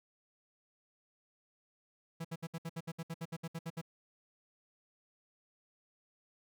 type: tone bursts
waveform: 45% pulse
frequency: 164.81 Hz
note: E3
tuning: in tune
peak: -38 dBFS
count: 15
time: 2.2-3.815 s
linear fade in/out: 10 ms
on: 47 ms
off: 65 ms
effects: none